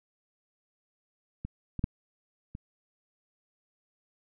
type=clicks; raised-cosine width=5 ms; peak=-23 / -22 / -14 / -27 dBFS; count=4; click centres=1.45 / 1.793 / 1.841 / 2.551 s; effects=none